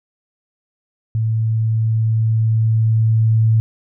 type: tone with level ramp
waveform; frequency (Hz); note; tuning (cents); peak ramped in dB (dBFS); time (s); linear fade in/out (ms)
sine; 111.4; A2; +22; -15 to -10; 1.15-3.6; 0
effects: none